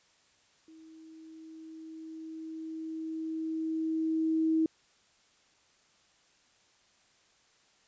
sine tone with level ramp, 320 Hz, D#4, 49 cents sharp, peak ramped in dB -51 to -23 dBFS, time 0.68-4.66 s, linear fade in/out 2 ms, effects white hiss -66 dBFS RMS until 7.87 s + resampled to 16000 Hz

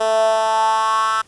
10% pulse tone with high-pass filter sweep, 220.4 Hz, A3, 3 cents sharp, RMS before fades -17 dBFS, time 0-1.22 s, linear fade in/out 10 ms, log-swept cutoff 560 to 1300 Hz, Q 5.6, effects pink hiss -52 dBFS RMS until 1.27 s + resampled to 24000 Hz

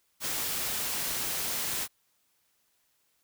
white noise, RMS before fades -32 dBFS, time 0.2-1.88 s, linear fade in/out 50 ms, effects white hiss -72 dBFS RMS until 3.23 s

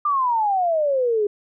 sine exponential sweep, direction down, 1206 to 403.6 Hz, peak -17 dBFS, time 0.05-1.27 s, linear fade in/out 5 ms, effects none

